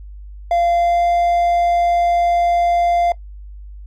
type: tone with pitch glide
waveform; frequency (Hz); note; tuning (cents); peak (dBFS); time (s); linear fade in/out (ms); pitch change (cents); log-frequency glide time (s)
triangle; 690 to 694.4; F5 to F5; -21 to -10; -11; 0.51-3.12; 2; +11; 0.72-1.05
effects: noise-tail reverb RT60 0.1 s tail -19 dB re dry + added 50 Hz sine -32 dBFS peak until 3.86 s